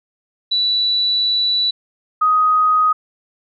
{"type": "tone pair in turn", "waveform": "sine", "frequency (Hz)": [3951, 1252.1], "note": ["B7", "D#6"], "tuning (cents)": [0, 11], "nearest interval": "octave + minor sixth", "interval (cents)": 1989, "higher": "first", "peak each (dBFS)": [-14, -11], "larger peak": "second", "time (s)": [[0.51, 1.71], [2.21, 2.93]], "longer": "first", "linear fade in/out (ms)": 10, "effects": []}